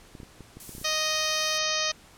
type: clicks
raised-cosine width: 3 ms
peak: -30 dBFS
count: 9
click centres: 0.152 / 0.202 / 0.232 / 0.407 / 0.57 / 0.693 / 0.751 / 0.782 / 0.815 s
type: noise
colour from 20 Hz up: violet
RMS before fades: -38 dBFS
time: 0.6-1.58 s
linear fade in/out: 0 ms
type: harmonic tone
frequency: 622.3 Hz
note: D#5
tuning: in tune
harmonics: 1 / 2 / 3 / 4 / 5 / 6 / 7 / 8 / 9 / 10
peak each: -34 / -34 / -34 / -34 / -34 / -34 / -34 / -34 / -34 / -34 dBFS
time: 0.84-1.92 s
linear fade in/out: 10 ms
effects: pink hiss -53 dBFS RMS until 2.17 s + low-pass 11000 Hz 12 dB/octave